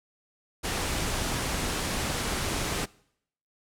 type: low-pass noise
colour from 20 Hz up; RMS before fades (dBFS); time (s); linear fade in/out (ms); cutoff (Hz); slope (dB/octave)
pink; -30; 0.63-2.86; 20; 11000; 24
effects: noise-tail reverb RT60 0.7 s tail -23 dB re dry